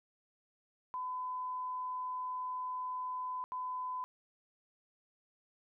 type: tone bursts at uneven times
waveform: sine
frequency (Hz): 1009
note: B5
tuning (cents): +37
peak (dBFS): -36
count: 2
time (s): 0.94-3.44 / 3.52-4.04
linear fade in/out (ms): 0
effects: none